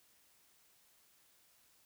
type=silence; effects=white hiss -69 dBFS RMS until 1.85 s